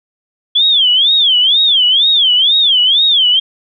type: tone with vibrato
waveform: sine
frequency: 3326 Hz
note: G#7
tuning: 2 cents sharp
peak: -7 dBFS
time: 0.55-3.4 s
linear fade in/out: 10 ms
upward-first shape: sine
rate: 2.1 Hz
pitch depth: 220 cents each way
effects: none